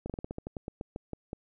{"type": "slowing click train", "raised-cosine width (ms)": 2, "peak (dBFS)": -23, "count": 14, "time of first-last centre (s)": [0.06, 1.331], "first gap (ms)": 37, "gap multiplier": 1.15, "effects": []}